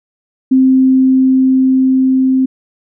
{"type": "tone with level ramp", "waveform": "sine", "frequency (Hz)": 261.6, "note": "C4", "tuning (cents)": 0, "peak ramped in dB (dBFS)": [-5, -8], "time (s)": [0.51, 2.46], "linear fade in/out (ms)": 10, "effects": []}